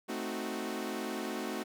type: chord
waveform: sawtooth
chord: A diminished seventh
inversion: none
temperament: equal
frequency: 220 / 261.6 / 311.1 / 370 Hz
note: A3 / C4 / Eb4 / Gb4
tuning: 0 / 0 / 0 / 0 cents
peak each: -36 / -37 / -38 / -36 dBFS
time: 0.08-1.64 s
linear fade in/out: 20 ms
effects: none